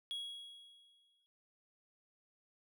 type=tone with exponential decay; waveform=triangle; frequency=3322 Hz; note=G#7; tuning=in tune; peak=-36 dBFS; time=0.11-1.26 s; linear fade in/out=0 ms; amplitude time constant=250 ms; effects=none